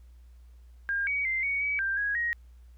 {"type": "tone with pitch steps", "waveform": "sine", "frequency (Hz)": [1610, 2259, 2084, 2236, 2278, 1580, 1654, 1884], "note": ["G6", "C#7", "C7", "C#7", "C#7", "G6", "G#6", "A#6"], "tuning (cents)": [46, 32, -7, 14, 47, 13, -8, 18], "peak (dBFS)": -26, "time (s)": [0.89, 2.33], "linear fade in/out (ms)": 0, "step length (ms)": 180, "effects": ["added 60 Hz sine -49 dBFS peak until 2.77 s", "pink hiss -71 dBFS RMS until 2.77 s"]}